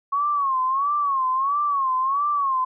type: tone with vibrato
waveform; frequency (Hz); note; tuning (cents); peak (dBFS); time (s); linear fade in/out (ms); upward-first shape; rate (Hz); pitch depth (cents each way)
sine; 1100; C#6; -14; -19; 0.12-2.65; 10; sine; 1.5; 120
effects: none